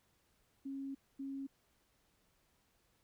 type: tone bursts at uneven times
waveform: sine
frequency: 272.9 Hz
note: C#4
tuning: 27 cents flat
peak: -40 dBFS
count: 2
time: 0.65-0.95 / 1.19-1.47 s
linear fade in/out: 10 ms
effects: pink hiss -75 dBFS RMS until 3.03 s